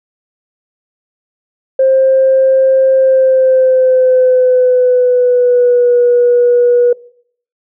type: tone with pitch glide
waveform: sine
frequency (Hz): 529 to 485.1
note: C5 to B4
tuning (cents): +19 to -31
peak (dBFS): -5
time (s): 1.79-6.93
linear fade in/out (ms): 5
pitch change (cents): -150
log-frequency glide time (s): 2.94-5.97
effects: noise-tail reverb RT60 0.6 s tail -21 dB re dry + tanh soft clip ceiling -1 dBFS